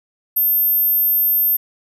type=tone; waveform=sine; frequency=13290 Hz; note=G#9; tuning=in tune; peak=-13 dBFS; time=0.36-1.57 s; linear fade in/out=10 ms; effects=none